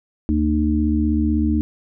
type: harmonic tone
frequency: 76 Hz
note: D#2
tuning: 40 cents flat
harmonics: 1 / 3 / 4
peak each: -20 / -20 / -20 dBFS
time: 0.29-1.61 s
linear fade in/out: 0 ms
effects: none